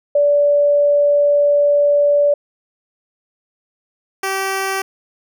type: tone pair in turn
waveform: sine / 10% pulse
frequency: 579 / 386.4 Hz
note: D5 / G4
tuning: -25 / -25 cents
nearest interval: perfect fifth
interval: 700 cents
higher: first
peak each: -10 dBFS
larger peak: neither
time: 0.15-2.34 / 4.23-4.82 s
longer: first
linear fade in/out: 5 ms
effects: none